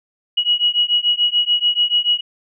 sine beating tone pair, 2907 / 2913.9 Hz, F#7 / F#7, -31 / -27 cents, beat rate 6.9 Hz, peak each -17 dBFS, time 0.37-2.21 s, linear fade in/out 10 ms, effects none

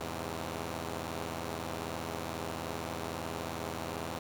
5% pulse chord, E augmented, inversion none, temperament equal, 82.41 / 103.83 / 130.81 Hz, E2 / G#2 / B#2, 0 / 0 / 0 cents, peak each -27 / -31 / -32 dBFS, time 0-4.19 s, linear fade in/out 5 ms, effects none

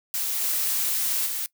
blue noise with level steps, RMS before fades -27 / -25 / -29 dBFS, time 0.14-1.46 s, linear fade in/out 0 ms, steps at 0.41 / 1.26 s, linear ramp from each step 10 ms, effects noise-tail reverb RT60 0.1 s tail -21 dB re dry

